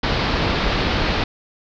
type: low-pass noise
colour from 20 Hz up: pink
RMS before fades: -20 dBFS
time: 0.03-1.24 s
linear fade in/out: 5 ms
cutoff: 4800 Hz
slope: 48 dB/octave
effects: none